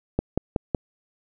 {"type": "click train", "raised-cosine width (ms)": 2, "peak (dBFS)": -8, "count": 4, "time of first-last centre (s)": [0.19, 0.748], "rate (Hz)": 5.38, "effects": []}